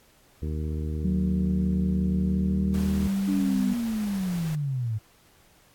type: harmonic tone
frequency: 77 Hz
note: D#2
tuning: 17 cents flat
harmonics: 1 / 2 / 3 / 4 / 5 / 6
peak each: -28 / -34 / -38 / -40 / -42 / -44 dBFS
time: 0.42-3.08 s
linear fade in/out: 5 ms
type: tone with pitch glide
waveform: sine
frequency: 185 to 195.55 Hz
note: F#3 to G3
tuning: 0 to -4 cents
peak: -23 dBFS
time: 1.04-3.74 s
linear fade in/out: 10 ms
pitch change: +96 cents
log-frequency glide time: 2.19-2.95 s
type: noise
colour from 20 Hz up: pink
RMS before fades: -42 dBFS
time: 2.74-4.55 s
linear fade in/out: 0 ms
type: linear sweep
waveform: sine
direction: down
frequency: 293.3 to 104.1 Hz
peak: -25 dBFS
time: 3.27-4.99 s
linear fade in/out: 20 ms
effects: pink hiss -59 dBFS RMS until 5.74 s + AAC 64 kbps